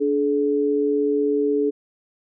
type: tone pair together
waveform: sine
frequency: 290.6 / 426.9 Hz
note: D4 / G#4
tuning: -18 / +48 cents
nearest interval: perfect fifth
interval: 666 cents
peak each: -22 / -19 dBFS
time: 0-1.71 s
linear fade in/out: 20 ms
effects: none